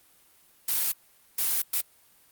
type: noise bursts at uneven times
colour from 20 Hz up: blue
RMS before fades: -26 dBFS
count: 3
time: 0.68-0.92 / 1.38-1.62 / 1.73-1.81 s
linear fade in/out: 5 ms
effects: white hiss -60 dBFS RMS until 2.31 s + Opus 32 kbps